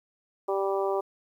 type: harmonic tone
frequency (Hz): 195.5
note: G3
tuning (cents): -4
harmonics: 2 / 3 / 4 / 5 / 6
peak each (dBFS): -27 / -31 / -33 / -35 / -37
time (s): 0.48-1.01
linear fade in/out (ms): 10
effects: 10-bit